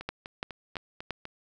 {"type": "two click trains", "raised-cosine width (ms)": 0.3, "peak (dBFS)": [-16, -23], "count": [4, 6], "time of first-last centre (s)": [[0.09, 1.107], [0.01, 1.254]], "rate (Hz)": [2.95, 4.02], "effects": []}